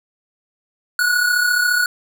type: tone pair together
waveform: square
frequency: 1433.6 / 1468 Hz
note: F6 / F#6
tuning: +45 / -14 cents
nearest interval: unison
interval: 41 cents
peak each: -23 / -16 dBFS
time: 0.99-1.86 s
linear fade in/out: 2 ms
effects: none